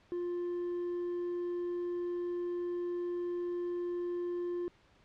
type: tone with hard clipping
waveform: sine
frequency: 351.2 Hz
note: F4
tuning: 10 cents sharp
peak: -34 dBFS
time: 0.12-4.68 s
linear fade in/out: 0 ms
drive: 2 dB
effects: pink hiss -65 dBFS RMS until 5.04 s + low-pass 4000 Hz 12 dB/octave